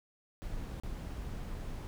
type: noise with dropouts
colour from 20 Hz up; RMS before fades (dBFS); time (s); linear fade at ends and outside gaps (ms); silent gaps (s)
brown; -40; 0.42-1.87; 0; 0.799-0.835
effects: none